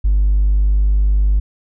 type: tone with hard clipping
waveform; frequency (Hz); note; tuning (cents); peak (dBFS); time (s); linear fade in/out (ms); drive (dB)
sine; 49.97; G1; +34; -11; 0.04-1.4; 10; 1
effects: none